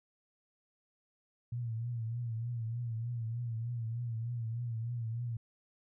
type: tone with vibrato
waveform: sine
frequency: 116.54 Hz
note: A#2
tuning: in tune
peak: -34 dBFS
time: 1.52-5.37 s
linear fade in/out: 5 ms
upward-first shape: triangle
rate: 3.3 Hz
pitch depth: 87 cents each way
effects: none